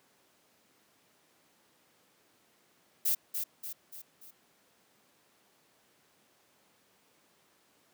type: noise with echo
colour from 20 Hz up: violet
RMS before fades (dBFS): -28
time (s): 3.05-3.15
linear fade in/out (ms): 10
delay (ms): 290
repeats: 4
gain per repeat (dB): -6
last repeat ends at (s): 4.31
effects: pink hiss -67 dBFS RMS until 7.93 s + high-pass 200 Hz 12 dB/octave